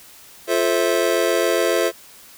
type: chord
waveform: square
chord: F major seventh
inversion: none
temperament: just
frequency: 349.2 / 436.5 / 523.8 / 654.8 Hz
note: F4 / A4 / C5 / E5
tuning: 0 / -14 / +2 / -12 cents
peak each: -23 dBFS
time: 0.47-1.92 s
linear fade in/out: 50 ms
effects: white hiss -45 dBFS RMS until 2.37 s